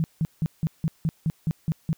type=tone bursts; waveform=sine; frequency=160 Hz; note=D#3; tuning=49 cents sharp; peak=-20 dBFS; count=10; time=0-1.93 s; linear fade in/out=0 ms; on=40 ms; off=170 ms; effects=white hiss -62 dBFS RMS until 1.97 s